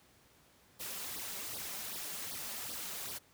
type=noise with flanger; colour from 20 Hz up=white; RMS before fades=-42 dBFS; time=0.79-3.19 s; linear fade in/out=20 ms; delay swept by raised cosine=0.2 to 5.2 ms; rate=2.6 Hz; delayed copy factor=+0.75; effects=pink hiss -65 dBFS RMS until 3.33 s + high-pass 60 Hz 12 dB/octave